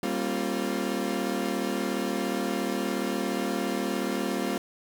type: chord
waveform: 30% pulse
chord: G half-diminished seventh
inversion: none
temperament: equal with one note detuned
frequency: 196 / 233.1 / 270.2 / 349.2 Hz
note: G3 / Bb3 / Db4 / F4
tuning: 0 / 0 / -44 / 0 cents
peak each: -30 dBFS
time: 0.03-4.58 s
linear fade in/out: 2 ms
effects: none